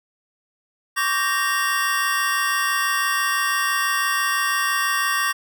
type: tone cluster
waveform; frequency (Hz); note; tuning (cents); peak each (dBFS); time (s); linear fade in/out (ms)
square; 1086 / 1152 / 1571 / 1859 / 2769; C#6 / D6 / G6 / A#6 / F7; -36 / -34 / +3 / -5 / -15; -31 / -25 / -27 / -24 / -31; 0.96-5.33; 20
effects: none